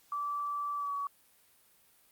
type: tone with pitch glide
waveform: sine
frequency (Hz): 1160 to 1132.2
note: D6 to C#6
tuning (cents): -22 to +36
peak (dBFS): -32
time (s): 0.12-1.07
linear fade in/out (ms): 2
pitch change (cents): -42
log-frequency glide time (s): 0.76-0.94
effects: white hiss -65 dBFS RMS until 2.11 s + Opus 48 kbps